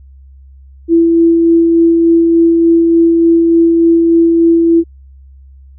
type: tone with tremolo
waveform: sine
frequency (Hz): 333.6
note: E4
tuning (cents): +21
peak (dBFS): -4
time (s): 0.88-4.84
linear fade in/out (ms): 50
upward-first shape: sine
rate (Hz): 3.4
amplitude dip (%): 25
effects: added 67 Hz sine -35 dBFS peak until 5.78 s